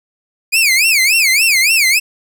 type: tone with vibrato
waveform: sawtooth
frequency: 2367 Hz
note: D7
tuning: 13 cents sharp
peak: -6 dBFS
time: 0.52-2 s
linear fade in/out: 20 ms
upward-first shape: sine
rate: 3.5 Hz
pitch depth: 250 cents each way
effects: none